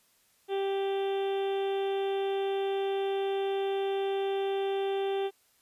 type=harmonic tone; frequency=392 Hz; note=G4; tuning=in tune; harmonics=1 / 2 / 3 / 4 / 5 / 6 / 7 / 8 / 9; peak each=-28 / -36 / -50 / -49 / -52 / -52 / -49 / -48 / -48 dBFS; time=0.48-5.31 s; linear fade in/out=50 ms; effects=white hiss -67 dBFS RMS until 5.61 s + resampled to 32000 Hz